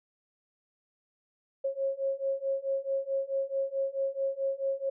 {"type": "beating tone pair", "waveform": "sine", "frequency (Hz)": [541, 545.6], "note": ["C#5", "C#5"], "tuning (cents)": [-42, -28], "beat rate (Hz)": 4.6, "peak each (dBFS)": [-32, -31], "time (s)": [1.64, 4.9], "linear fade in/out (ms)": 10, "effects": []}